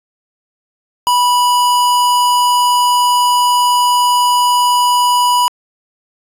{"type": "tone", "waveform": "square", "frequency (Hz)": 981, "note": "B5", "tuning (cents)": -12, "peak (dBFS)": -10, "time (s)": [1.07, 5.48], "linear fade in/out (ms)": 0, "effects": ["resampled to 32000 Hz"]}